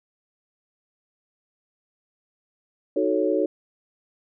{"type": "chord", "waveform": "sine", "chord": "D# half-diminished seventh", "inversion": "none", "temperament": "equal", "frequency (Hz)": [311.1, 370, 440, 554.4], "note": ["D#4", "F#4", "A4", "C#5"], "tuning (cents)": [0, 0, 0, 0], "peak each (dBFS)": -25, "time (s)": [2.96, 3.46], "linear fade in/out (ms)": 5, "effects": []}